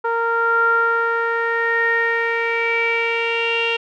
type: tone with low-pass filter sweep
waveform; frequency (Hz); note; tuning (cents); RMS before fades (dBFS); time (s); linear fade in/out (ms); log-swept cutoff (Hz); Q
sawtooth; 462.3; A#4; -14; -19; 0.04-3.77; 10; 1200 to 2900; 8.6
effects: none